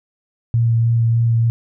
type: tone with vibrato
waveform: sine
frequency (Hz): 115.8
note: A#2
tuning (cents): -11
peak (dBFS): -12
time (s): 0.54-1.5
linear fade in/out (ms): 0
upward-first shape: sine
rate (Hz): 3.3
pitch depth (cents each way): 13
effects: none